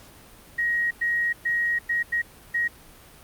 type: tone bursts at uneven times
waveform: sine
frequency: 1889 Hz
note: A#6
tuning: 22 cents sharp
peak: -21 dBFS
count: 6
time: 0.58-0.91 / 1.01-1.33 / 1.45-1.79 / 1.89-2.03 / 2.12-2.22 / 2.54-2.68 s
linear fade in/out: 10 ms
effects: pink hiss -49 dBFS RMS until 3.23 s + Opus 48 kbps